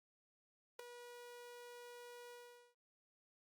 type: tone with ADSR envelope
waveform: sawtooth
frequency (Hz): 483.8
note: B4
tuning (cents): -36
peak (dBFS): -39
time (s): 0.79-2.75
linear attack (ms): 5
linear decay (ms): 5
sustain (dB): -10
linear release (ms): 440
effects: Opus 48 kbps